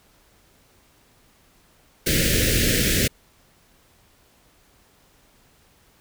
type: band-stop noise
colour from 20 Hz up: pink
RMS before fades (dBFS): -20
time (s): 2.06-3.08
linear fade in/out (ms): 10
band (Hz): 550 to 1600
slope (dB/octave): 48
effects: pink hiss -58 dBFS RMS until 6 s